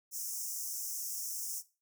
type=high-pass noise; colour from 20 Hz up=pink; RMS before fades=-39 dBFS; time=0.11-1.63 s; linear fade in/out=50 ms; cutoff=5400 Hz; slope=96 dB/octave; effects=noise-tail reverb RT60 0.3 s tail -17 dB re dry